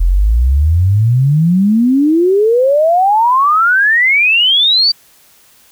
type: exponential sweep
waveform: sine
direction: up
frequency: 40.95 to 4699 Hz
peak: -7 dBFS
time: 0-4.92 s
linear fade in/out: 10 ms
effects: white hiss -47 dBFS RMS until 5.71 s